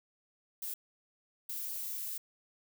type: noise bursts at uneven times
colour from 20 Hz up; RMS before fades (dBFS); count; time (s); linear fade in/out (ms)
violet; -39; 2; 0.62-0.74 / 1.49-2.18; 5
effects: none